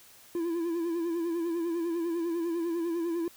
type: tone with vibrato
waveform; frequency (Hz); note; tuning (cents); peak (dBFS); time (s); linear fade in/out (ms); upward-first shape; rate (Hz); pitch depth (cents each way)
triangle; 337.5; E4; +41; -26; 0.35-3.28; 2; sine; 10; 59
effects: white hiss -55 dBFS RMS until 3.36 s